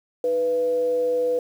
sine tone with frequency modulation, 493.9 Hz, B4, in tune, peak -19 dBFS, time 0.24-1.39 s, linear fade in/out 2 ms, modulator 183 Hz, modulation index 0.27, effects 8-bit

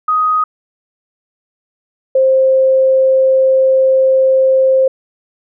sine tone pair in turn, 1251 / 527.2 Hz, D#6 / C5, +9 / +13 cents, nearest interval octave + minor third, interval 1496 cents, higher first, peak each -10 / -7 dBFS, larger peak second, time 0.08-0.44 / 2.15-4.88 s, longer second, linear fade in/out 5 ms, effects none

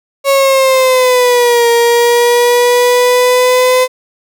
35% pulse linear two-way sweep, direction down then up, 554 to 468.1 to 510 Hz, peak -5 dBFS, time 0.24-3.88 s, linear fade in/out 50 ms, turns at 1.69 s, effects none

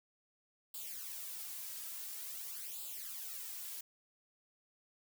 blue noise with flanger, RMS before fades -45 dBFS, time 0.74-3.81 s, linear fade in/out 5 ms, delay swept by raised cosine 0.25 to 3.15 ms, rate 0.48 Hz, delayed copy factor +0.75, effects none

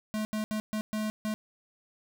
square tone bursts at uneven times, 215 Hz, A3, 40 cents flat, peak -30 dBFS, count 6, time 0.14-0.25 / 0.33-0.44 / 0.51-0.6 / 0.73-0.81 / 0.93-1.1 / 1.25-1.34 s, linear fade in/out 0 ms, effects none

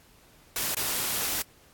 white noise with dropouts, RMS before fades -29 dBFS, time 0.56-1.42 s, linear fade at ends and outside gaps 1 ms, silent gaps 0.746-0.768 s, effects pink hiss -58 dBFS RMS until 1.73 s + AAC 64 kbps

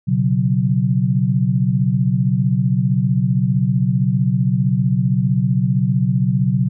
sine chord, B suspended second, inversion none, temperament just, 123.47 / 138.9 / 185.21 Hz, B2 / C#3 / F#3, 0 / +4 / +2 cents, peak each -18 dBFS, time 0.07-6.69 s, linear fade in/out 20 ms, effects none

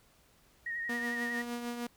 sine tone with vibrato, 1870 Hz, A#6, 5 cents sharp, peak -34 dBFS, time 0.66-1.42 s, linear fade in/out 5 ms, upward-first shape triangle, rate 11 Hz, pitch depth 40 cents each way
sawtooth tone with tremolo, 239.4 Hz, A#3, 46 cents sharp, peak -30 dBFS, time 0.89-1.87 s, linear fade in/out 5 ms, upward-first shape triangle, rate 6.6 Hz, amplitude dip 50%
effects pink hiss -65 dBFS RMS until 1.96 s

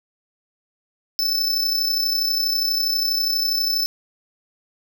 square tone with amplitude modulation, 5274 Hz, E8, in tune, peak -17 dBFS, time 1.19-3.86 s, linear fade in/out 0 ms, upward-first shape sine, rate 32.3 Hz, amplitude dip 45%, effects none

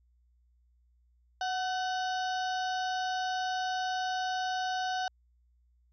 harmonic tone with a mistuned harmonic, 740 Hz, F#5, in tune, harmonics 1 / 2 / 4 / 5 / 6 / 7 / 8, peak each -31 / -37 / -43 / -45 / -47 / -48 / -49 dBFS, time 1.41-5.08 s, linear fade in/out 2 ms, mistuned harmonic 2, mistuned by +44 cents, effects added 60 Hz sine -64 dBFS peak until 5.92 s

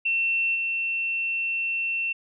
sine tone with level steps, 2700 Hz, E7, 41 cents sharp, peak -21 / -24 dBFS, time 0.05-2.13 s, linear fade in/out 10 ms, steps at 0.54 s, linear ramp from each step 20 ms, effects none

